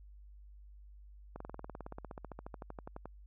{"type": "slowing click train", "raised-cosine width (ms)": 1, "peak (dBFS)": -30, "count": 27, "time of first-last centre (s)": [1.36, 3.056], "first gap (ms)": 44, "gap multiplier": 1.03, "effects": ["added 50 Hz sine -52 dBFS peak until 3.26 s"]}